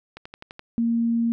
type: click train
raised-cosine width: 0.3 ms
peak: -22 dBFS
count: 6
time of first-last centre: 0.17-0.594 s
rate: 11.8 Hz
type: tone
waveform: sine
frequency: 232 Hz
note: A#3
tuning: 8 cents flat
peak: -19 dBFS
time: 0.78-1.32 s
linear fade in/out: 0 ms
effects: none